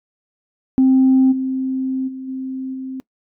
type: tone with level steps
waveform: sine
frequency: 262.3 Hz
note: C4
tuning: 4 cents sharp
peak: -8 / -18 / -27 / -23 / -25 dBFS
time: 0.78-3 s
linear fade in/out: 0 ms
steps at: 1.31 / 2.07 / 2.27 / 2.73 s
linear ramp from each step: 20 ms
effects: noise-tail reverb RT60 0.1 s tail -21 dB re dry + tanh soft clip ceiling -6 dBFS